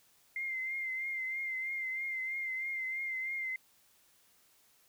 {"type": "tone with vibrato", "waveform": "sine", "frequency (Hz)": 2093, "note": "C7", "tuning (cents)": 0, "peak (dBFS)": -34, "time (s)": [0.36, 3.56], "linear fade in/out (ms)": 2, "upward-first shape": "triangle", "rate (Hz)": 3.1, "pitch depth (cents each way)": 43, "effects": ["white hiss -67 dBFS RMS until 4.88 s"]}